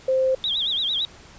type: tone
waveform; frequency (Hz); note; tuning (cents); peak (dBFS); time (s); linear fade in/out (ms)
sine; 523.3; C5; 0; -17; 0.08-0.35; 5
type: tone with vibrato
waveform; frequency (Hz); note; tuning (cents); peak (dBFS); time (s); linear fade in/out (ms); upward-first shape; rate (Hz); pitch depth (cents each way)
sine; 3520; A7; 0; -21; 0.44-1.05; 0; sine; 8.9; 180
effects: pink hiss -47 dBFS RMS until 1.38 s + resampled to 16000 Hz